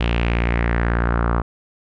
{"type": "tone with low-pass filter sweep", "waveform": "sawtooth", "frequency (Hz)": 58.27, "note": "A#1", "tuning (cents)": 0, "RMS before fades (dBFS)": -19, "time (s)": [0, 1.42], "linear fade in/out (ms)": 10, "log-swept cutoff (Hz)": [3000, 1200], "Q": 3.4, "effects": []}